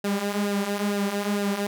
sawtooth tone with flanger, 202.8 Hz, G#3, 41 cents flat, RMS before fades -26 dBFS, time 0.04-1.67 s, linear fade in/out 5 ms, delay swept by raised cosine 0.88 to 5.88 ms, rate 2.2 Hz, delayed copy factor -0.65, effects none

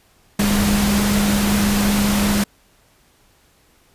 sine tone in noise, 204.1 Hz, G#3, 30 cents flat, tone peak -16 dBFS, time 0.39-2.44 s, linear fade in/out 5 ms, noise pink, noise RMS -21 dBFS, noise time 0.39-2.44 s, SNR +2 dB, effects pink hiss -56 dBFS RMS until 3.94 s + resampled to 32000 Hz

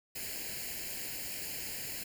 white noise with comb filter, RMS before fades -40 dBFS, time 0.15-2.04 s, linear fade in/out 10 ms, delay 0.42 ms, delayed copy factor +0.8, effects none

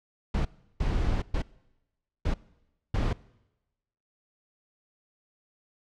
brown noise bursts at uneven times, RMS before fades -26 dBFS, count 5, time 0.34-0.45 / 0.8-1.22 / 1.34-1.42 / 2.25-2.34 / 2.94-3.13 s, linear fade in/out 5 ms, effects noise-tail reverb RT60 1.0 s tail -22 dB re dry + low-pass 5000 Hz 12 dB/octave

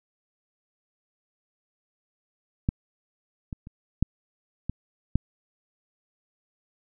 clicks, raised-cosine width 5 ms, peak -10 / -21 / -29 / -8 / -16 / -8 dBFS, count 6, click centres 2.689 / 3.528 / 3.671 / 4.026 / 4.696 / 5.156 s, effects none

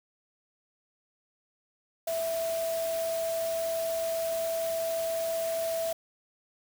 sine tone in noise, 659.3 Hz, E5, in tune, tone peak -28 dBFS, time 2.07-5.93 s, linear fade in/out 5 ms, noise white, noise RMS -40 dBFS, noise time 2.07-5.93 s, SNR +9 dB, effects none

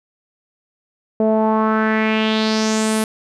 sawtooth tone with low-pass filter sweep, 218.4 Hz, A3, 13 cents flat, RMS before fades -17 dBFS, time 1.2-3.04 s, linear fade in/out 2 ms, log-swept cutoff 570 to 11000 Hz, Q 3.4, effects none

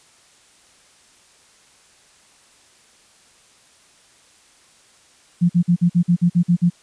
sine tone bursts, 174.2 Hz, F3, 4 cents flat, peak -11 dBFS, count 10, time 5.41-6.701 s, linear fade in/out 20 ms, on 85 ms, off 49 ms, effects white hiss -53 dBFS RMS until 6.82 s + resampled to 22050 Hz

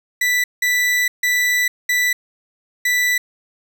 40% pulse tone bursts at uneven times, 1975.5 Hz, B6, in tune, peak -14 dBFS, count 5, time 0.21-0.44 / 0.62-1.08 / 1.23-1.68 / 1.89-2.13 / 2.85-3.18 s, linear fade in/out 5 ms, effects none

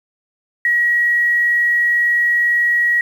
sine tone with quantisation, 1909 Hz, A#6, 41 cents sharp, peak -12 dBFS, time 0.65-3.01 s, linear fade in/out 2 ms, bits 7, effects none

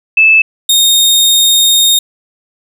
sine / sawtooth tone pair in turn, 2622 / 3695 Hz, E7 / A#7, -10 / -16 cents, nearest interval tritone, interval 594 cents, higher second, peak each -3 dBFS, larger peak neither, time 0.17-0.42 / 0.69-1.99 s, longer second, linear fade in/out 5 ms, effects none

